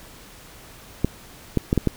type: clicks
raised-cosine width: 3 ms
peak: -5 dBFS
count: 5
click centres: 1.046 / 1.573 / 1.729 / 1.777 / 1.873 s
effects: pink hiss -45 dBFS RMS until 1.96 s